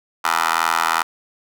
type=tone with high-pass filter; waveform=15% pulse; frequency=82.41 Hz; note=E2; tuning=in tune; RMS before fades=-19 dBFS; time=0.24-1.03 s; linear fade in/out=10 ms; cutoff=1100 Hz; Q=4.7; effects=none